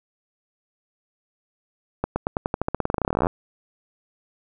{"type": "accelerating click train", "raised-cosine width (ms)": 1, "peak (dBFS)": -8, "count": 28, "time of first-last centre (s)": [2.04, 3.269], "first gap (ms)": 120, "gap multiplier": 0.91, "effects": []}